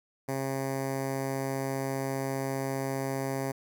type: tone with notch filter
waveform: 10% pulse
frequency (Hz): 135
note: C#3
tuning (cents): -45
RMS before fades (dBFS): -32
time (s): 0.28-3.52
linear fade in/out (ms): 10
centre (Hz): 3300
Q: 0.97
effects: none